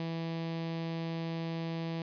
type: tone with notch filter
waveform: sawtooth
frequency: 164.81 Hz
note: E3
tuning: in tune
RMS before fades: -36 dBFS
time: 0-2.02 s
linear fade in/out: 2 ms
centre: 1400 Hz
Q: 1.9
effects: resampled to 11025 Hz + 12-bit